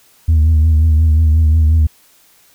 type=tone with vibrato; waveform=sine; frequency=78.8 Hz; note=D#2; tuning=23 cents sharp; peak=-5 dBFS; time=0.28-1.87 s; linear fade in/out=10 ms; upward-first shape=triangle; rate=5.6 Hz; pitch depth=62 cents each way; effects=tanh soft clip ceiling -6 dBFS + white hiss -50 dBFS RMS until 2.54 s